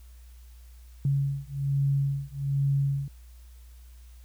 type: beating tone pair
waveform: sine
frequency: 138.59 / 139.79 Hz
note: C#3 / C#3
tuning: 0 / +15 cents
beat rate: 1.2 Hz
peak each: -27 dBFS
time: 1.05-3.08 s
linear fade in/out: 2 ms
effects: added 60 Hz sine -46 dBFS peak until 4.24 s + white hiss -62 dBFS RMS until 4.24 s